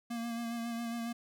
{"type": "tone with vibrato", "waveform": "square", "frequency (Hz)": 233.1, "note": "A#3", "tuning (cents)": 0, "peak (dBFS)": -36, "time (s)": [0.1, 1.13], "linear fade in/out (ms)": 10, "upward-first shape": "sine", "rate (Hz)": 7.3, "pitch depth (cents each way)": 26, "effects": []}